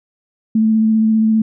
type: tone with vibrato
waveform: sine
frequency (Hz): 219.9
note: A3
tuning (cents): -1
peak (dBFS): -10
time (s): 0.55-1.42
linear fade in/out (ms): 5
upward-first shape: square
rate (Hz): 15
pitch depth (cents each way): 12
effects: none